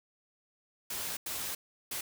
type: noise bursts at uneven times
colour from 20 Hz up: white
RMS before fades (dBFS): -37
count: 3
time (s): 0.9-1.17 / 1.26-1.55 / 1.91-2.01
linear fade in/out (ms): 5
effects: none